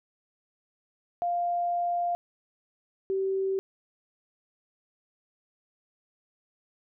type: tone pair in turn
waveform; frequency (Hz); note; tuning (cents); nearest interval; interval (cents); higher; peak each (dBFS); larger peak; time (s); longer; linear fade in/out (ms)
sine; 698.5 / 385.1; F5 / G4; 0 / -31; minor seventh; 1031; first; -25; neither; 1.22-2.15 / 3.1-3.59; first; 0
effects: none